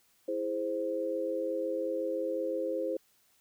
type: chord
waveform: sine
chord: E augmented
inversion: none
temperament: equal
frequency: 329.6 / 415.3 / 523.3 Hz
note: E4 / G#4 / B#4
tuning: 0 / 0 / 0 cents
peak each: -36 / -37 / -32 dBFS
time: 0.28-2.97 s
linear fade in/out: 5 ms
effects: white hiss -68 dBFS RMS until 3.4 s